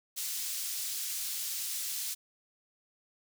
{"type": "high-pass noise", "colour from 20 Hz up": "pink", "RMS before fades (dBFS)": -36, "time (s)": [0.16, 2.15], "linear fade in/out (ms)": 20, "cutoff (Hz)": 5000, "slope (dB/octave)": 12, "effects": []}